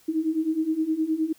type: beating tone pair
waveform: sine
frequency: 311.1 / 320.7 Hz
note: D#4 / E4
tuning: 0 / -48 cents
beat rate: 9.6 Hz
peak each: -27 / -24 dBFS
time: 0.08-1.33 s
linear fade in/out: 10 ms
effects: white hiss -58 dBFS RMS until 1.38 s